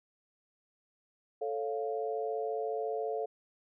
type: chord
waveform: sine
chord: A augmented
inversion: none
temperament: equal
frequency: 440 / 554.4 / 698.5 Hz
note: A4 / C#5 / E#5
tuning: 0 / 0 / 0 cents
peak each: -34 / -39 / -37 dBFS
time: 1.41-3.26 s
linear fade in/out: 10 ms
effects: none